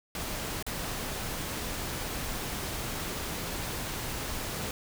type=noise with dropouts; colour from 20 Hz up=pink; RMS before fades=-35 dBFS; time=0.15-4.71 s; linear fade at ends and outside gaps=1 ms; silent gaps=0.626-0.665 s; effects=none